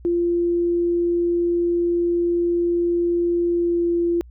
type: tone with pitch glide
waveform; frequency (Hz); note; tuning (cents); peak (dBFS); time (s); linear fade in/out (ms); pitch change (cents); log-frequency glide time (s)
sine; 345.3 to 342.9; F4 to F4; -20 to -32; -17; 0.05-4.21; 0; -12; 3.49-3.9
effects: added 60 Hz sine -41 dBFS peak until 4.3 s